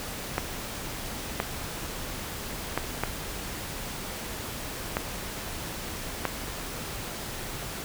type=clicks; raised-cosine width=0.5 ms; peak=-10 dBFS; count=6; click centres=0.381 / 1.401 / 2.776 / 3.036 / 4.969 / 6.253 s; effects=pink hiss -36 dBFS RMS until 7.84 s